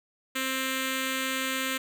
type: tone with notch filter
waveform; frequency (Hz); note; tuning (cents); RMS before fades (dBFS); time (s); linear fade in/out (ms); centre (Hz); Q
5% pulse; 263.2; C4; +10; -30; 0.35-1.78; 10; 790; 1.1
effects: none